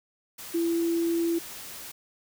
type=tone in noise; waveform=sine; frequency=336 Hz; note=E4; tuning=33 cents sharp; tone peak=-23 dBFS; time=0.54-1.39 s; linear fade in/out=10 ms; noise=white; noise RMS=-41 dBFS; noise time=0.38-1.92 s; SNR=+15 dB; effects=none